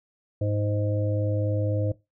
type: harmonic tone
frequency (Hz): 103.83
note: G#2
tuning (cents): 0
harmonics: 1 / 3 / 5 / 6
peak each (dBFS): -24 / -33 / -31 / -36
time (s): 0.41-1.92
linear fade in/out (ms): 5
effects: noise-tail reverb RT60 0.2 s tail -17 dB re dry